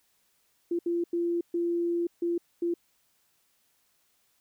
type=tone bursts at uneven times; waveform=sine; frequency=343.1 Hz; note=F4; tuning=31 cents flat; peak=-25 dBFS; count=6; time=0.71-0.79 / 0.86-1.04 / 1.13-1.41 / 1.54-2.07 / 2.22-2.38 / 2.62-2.74 s; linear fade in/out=5 ms; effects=white hiss -70 dBFS RMS until 4.4 s